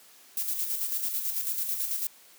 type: noise with tremolo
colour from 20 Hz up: violet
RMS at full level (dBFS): -29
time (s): 0.37-2.07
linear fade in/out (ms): 2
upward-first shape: square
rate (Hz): 9.1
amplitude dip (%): 45
effects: white hiss -55 dBFS RMS until 2.38 s + high-pass 200 Hz 12 dB/octave